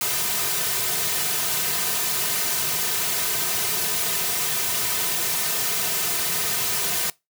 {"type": "noise with comb filter", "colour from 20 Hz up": "white", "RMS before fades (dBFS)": -24, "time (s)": [0.01, 7.1], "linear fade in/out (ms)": 2, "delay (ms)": 3.6, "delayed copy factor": -0.85, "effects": ["noise-tail reverb RT60 0.2 s tail -22 dB re dry", "high-pass 100 Hz 12 dB/octave"]}